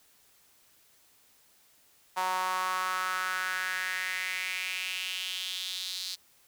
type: tone with high-pass filter sweep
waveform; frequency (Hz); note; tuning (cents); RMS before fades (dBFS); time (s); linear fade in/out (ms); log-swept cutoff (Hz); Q
sawtooth; 185; F#3; 0; -33; 2.16-6.16; 20; 900 to 4300; 4
effects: white hiss -63 dBFS RMS until 6.47 s